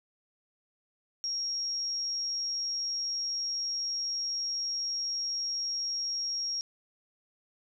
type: tone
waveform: sine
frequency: 5588 Hz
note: F8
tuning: in tune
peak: -30 dBFS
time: 1.24-6.61 s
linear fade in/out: 0 ms
effects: none